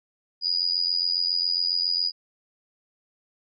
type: tone with amplitude modulation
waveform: sine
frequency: 4900 Hz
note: D#8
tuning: 27 cents flat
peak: -18 dBFS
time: 0.41-2.12 s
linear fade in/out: 50 ms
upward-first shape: sine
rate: 87.3 Hz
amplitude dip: 85%
effects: none